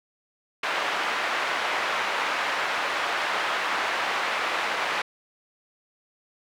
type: band-pass noise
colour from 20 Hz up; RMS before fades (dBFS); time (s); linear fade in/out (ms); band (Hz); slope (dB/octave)
pink; -27; 0.63-5.02; 5; 860 to 2400; 12
effects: none